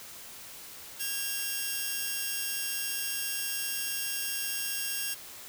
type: tone pair together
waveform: 5% pulse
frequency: 1630.1 / 2755 Hz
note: G#6 / F7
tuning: -33 / -24 cents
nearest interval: major sixth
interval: 909 cents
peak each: -24 dBFS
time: 0.99-5.15 s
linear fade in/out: 20 ms
effects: white hiss -46 dBFS RMS until 5.48 s